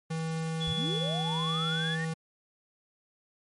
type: tone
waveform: square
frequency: 161.6 Hz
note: E3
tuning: 34 cents flat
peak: -31 dBFS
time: 0.1-2.14 s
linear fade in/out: 10 ms
type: tone with tremolo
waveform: sine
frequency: 3410 Hz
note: G#7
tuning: 45 cents sharp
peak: -31 dBFS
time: 0.6-1.96 s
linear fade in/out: 20 ms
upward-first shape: sine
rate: 1.2 Hz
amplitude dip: 25%
type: linear sweep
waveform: sine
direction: up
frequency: 52.2 to 1868 Hz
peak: -34 dBFS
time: 0.67-2.05 s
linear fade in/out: 5 ms
effects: MP3 48 kbps